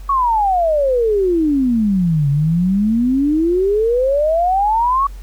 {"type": "exponential two-way sweep", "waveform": "sine", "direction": "down then up", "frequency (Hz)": [1134, 138.59, 1134], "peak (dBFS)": -12, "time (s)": [0.09, 5.07], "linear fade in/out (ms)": 5, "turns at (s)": 2.29, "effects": ["added 46 Hz sine -29 dBFS peak until 5.22 s", "pink hiss -48 dBFS RMS until 5.22 s"]}